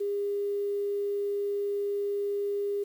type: tone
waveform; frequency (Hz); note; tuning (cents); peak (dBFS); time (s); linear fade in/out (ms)
sine; 405.1; G#4; -43; -27; 0-2.84; 10
effects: 9-bit